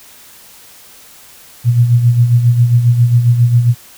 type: tone with tremolo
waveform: sine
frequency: 120 Hz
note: B2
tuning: 49 cents flat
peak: -4 dBFS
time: 1.64-3.75 s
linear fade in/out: 50 ms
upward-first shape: sine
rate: 7.4 Hz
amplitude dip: 60%
effects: white hiss -40 dBFS RMS until 3.97 s